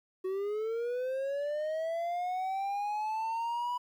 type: linear sweep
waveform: triangle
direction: up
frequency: 370 to 986 Hz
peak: -29 dBFS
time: 0.24-3.78 s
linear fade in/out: 10 ms
effects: 11-bit